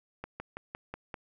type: slowing click train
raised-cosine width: 0.5 ms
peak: -23 dBFS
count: 6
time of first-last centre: 0.24-1.142 s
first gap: 160 ms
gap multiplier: 1.06
effects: none